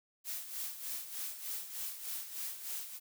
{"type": "noise with tremolo", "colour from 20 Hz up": "blue", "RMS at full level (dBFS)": -39, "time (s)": [0.24, 3], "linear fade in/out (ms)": 50, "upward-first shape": "sine", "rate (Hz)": 3.3, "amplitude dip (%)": 65, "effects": []}